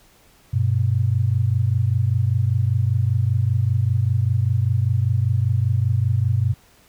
sine tone pair together, 97.5 / 122.6 Hz, G2 / B2, -9 / -12 cents, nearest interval major third, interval 397 cents, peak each -19 dBFS, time 0.53-6.54 s, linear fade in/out 10 ms, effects pink hiss -54 dBFS RMS until 6.88 s

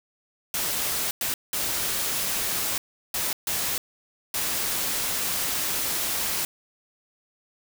white noise bursts at uneven times, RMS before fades -27 dBFS, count 6, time 0.54-1.11 / 1.21-1.34 / 1.53-2.78 / 3.14-3.33 / 3.47-3.78 / 4.34-6.45 s, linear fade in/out 2 ms, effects none

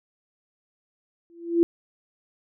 sine tone with exponential growth, 339.2 Hz, E4, 50 cents sharp, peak -12 dBFS, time 1.3-1.63 s, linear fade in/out 0 ms, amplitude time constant 70 ms, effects none

